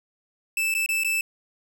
45% pulse tone with dropouts, 2637 Hz, E7, in tune, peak -22 dBFS, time 0.57-1.21 s, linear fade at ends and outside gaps 2 ms, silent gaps 0.741-0.749 / 0.862-0.889 / 1.036-1.046 s, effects none

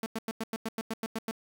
sawtooth tone bursts, 223.2 Hz, A3, 25 cents sharp, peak -27 dBFS, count 11, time 0.03-1.311 s, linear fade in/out 2 ms, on 31 ms, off 94 ms, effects 9-bit

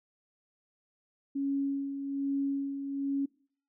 sine tone with tremolo, 277.2 Hz, C#4, in tune, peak -27 dBFS, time 1.35-3.26 s, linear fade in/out 10 ms, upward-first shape sine, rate 1.2 Hz, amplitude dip 55%, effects noise-tail reverb RT60 0.5 s tail -23 dB re dry

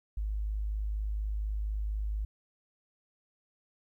sine tone, 52.1 Hz, G#1, 6 cents sharp, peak -30 dBFS, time 0.17-2.25 s, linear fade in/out 5 ms, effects 12-bit

